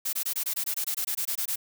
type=noise bursts; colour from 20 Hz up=blue; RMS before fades=-29 dBFS; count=15; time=0.05-1.559 s; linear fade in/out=10 ms; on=81 ms; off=21 ms; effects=none